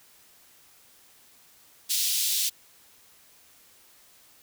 pink high-pass noise, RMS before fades -26 dBFS, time 1.89-2.5 s, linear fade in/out 20 ms, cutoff 3400 Hz, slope 24 dB/octave, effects white hiss -57 dBFS RMS until 4.42 s

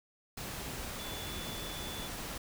sine tone in noise, 3462 Hz, A7, 29 cents flat, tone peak -45 dBFS, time 0.99-2.08 s, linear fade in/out 5 ms, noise pink, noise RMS -41 dBFS, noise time 0.37-2.38 s, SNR -7 dB, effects none

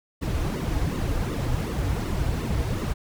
brown noise with flanger, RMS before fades -26 dBFS, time 0.21-2.94 s, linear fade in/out 20 ms, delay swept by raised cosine 1.2 to 5.3 ms, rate 2.7 Hz, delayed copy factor -0.85, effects none

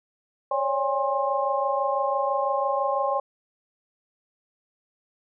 sine tone cluster, 546 / 572 / 812 / 1063 Hz, C#5 / D5 / G#5 / C6, -26 / -46 / -39 / +27 cents, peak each -28 / -28 / -27 / -27 dBFS, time 0.51-3.2 s, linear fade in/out 5 ms, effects none

